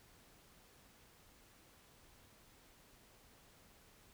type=silence; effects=pink hiss -65 dBFS RMS until 4.13 s